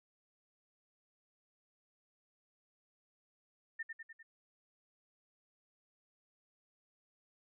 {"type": "tone with echo", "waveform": "sine", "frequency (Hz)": 1813, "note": "A#6", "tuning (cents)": -49, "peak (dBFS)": -37, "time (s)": [3.79, 3.83], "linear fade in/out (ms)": 10, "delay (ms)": 100, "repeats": 4, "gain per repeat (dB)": -4, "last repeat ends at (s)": 4.23, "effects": []}